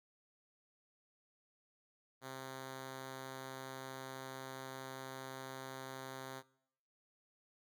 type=tone; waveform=5% pulse; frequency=132.2 Hz; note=C3; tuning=18 cents sharp; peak=-34 dBFS; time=2.21-6.43 s; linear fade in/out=50 ms; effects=noise-tail reverb RT60 0.8 s tail -23 dB re dry